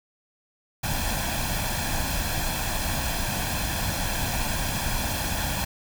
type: noise with comb filter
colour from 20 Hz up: pink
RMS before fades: -27 dBFS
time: 0.83-5.65 s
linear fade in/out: 10 ms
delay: 1.2 ms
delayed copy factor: +0.65
effects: none